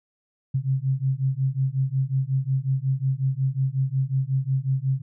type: beating tone pair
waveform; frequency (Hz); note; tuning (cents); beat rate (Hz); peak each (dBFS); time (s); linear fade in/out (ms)
sine; 130.81 / 136.31; C3 / C#3; 0 / -29; 5.5; -24; 0.54-5.02; 10
effects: none